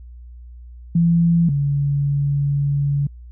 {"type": "tone pair in turn", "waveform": "sine", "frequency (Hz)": [168.9, 142.03], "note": ["E3", "C#3"], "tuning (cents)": [42, 42], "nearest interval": "minor third", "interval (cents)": 300, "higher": "first", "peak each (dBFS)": [-12, -16], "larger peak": "first", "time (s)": [[0.95, 1.49], [1.49, 3.07]], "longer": "second", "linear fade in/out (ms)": 5, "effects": ["added 60 Hz sine -36 dBFS peak until 3.31 s"]}